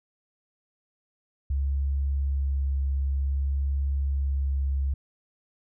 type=tone with vibrato; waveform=sine; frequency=68.8 Hz; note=C#2; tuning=12 cents flat; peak=-23 dBFS; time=1.5-4.94 s; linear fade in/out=5 ms; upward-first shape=sine; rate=0.54 Hz; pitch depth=11 cents each way; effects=none